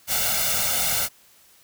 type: noise with comb filter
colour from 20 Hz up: white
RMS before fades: -23 dBFS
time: 0.07-1.09 s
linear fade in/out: 50 ms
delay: 1.4 ms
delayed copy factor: +0.85
effects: white hiss -55 dBFS RMS until 1.63 s